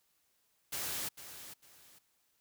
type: noise with echo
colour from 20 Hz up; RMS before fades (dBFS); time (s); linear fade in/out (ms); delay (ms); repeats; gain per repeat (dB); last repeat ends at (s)
white; -38; 0.72-1.09; 10; 450; 2; -11; 1.99
effects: white hiss -75 dBFS RMS until 2.4 s